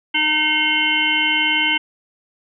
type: harmonic tone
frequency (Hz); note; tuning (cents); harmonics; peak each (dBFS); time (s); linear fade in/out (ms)
306.3; D#4; -27; 1 / 3 / 5 / 7 / 9 / 10; -28 / -26 / -26 / -19 / -22 / -20; 0.14-1.78; 10
effects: none